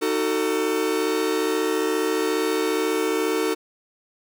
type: chord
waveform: 45% pulse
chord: D# diminished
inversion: none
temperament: just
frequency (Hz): 311.1 / 373.4 / 448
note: D#4 / F#4 / A4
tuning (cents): 0 / +16 / +31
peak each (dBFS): -26 / -26 / -24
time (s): 0.01-3.55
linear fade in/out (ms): 20
effects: none